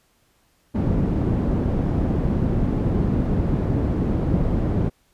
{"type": "low-pass noise", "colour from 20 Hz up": "white", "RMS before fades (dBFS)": -21, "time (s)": [0.74, 4.9], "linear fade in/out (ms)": 20, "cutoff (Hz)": 220, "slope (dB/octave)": 12, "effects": ["pink hiss -63 dBFS RMS until 5.13 s", "resampled to 32000 Hz"]}